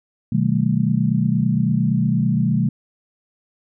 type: tone cluster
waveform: sine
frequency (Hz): 127.2 / 156.1 / 191.1 / 219.8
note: C3 / D#3 / G3 / A3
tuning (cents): -48 / +6 / -44 / -2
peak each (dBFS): -21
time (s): 0.32-2.69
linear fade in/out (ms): 5
effects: none